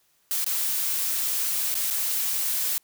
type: noise with dropouts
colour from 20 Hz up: blue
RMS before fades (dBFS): -26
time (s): 0.31-2.78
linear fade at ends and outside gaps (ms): 0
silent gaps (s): 0.444-0.464 / 1.742-1.753 / 1.902-1.908
effects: white hiss -66 dBFS RMS until 2.83 s